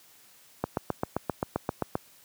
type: click train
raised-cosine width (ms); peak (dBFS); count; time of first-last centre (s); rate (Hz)
1; -12; 11; 0.64-1.954; 7.61
effects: white hiss -57 dBFS RMS until 2.24 s + high-pass 80 Hz 12 dB/octave